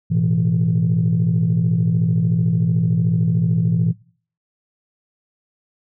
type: chord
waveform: sine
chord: A suspended second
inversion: none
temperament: equal with one note detuned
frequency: 110 / 123.47 / 166.25 Hz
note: A2 / B2 / E3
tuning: 0 / 0 / +15 cents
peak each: -19 / -20 / -16 dBFS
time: 0.1-3.93 s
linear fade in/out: 20 ms
effects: noise-tail reverb RT60 0.5 s tail -23 dB re dry + tanh soft clip ceiling -9 dBFS